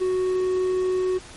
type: tone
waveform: triangle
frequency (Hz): 370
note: F#4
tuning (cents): 0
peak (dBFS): -18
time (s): 0-1.19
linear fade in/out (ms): 20
effects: pink hiss -43 dBFS RMS until 1.36 s + MP3 48 kbps